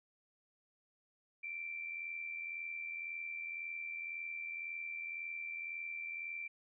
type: tone with amplitude modulation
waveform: sine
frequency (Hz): 2349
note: D7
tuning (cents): 0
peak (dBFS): -38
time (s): 1.43-6.48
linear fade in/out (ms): 10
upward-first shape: sine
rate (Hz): 81.9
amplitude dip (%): 50
effects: none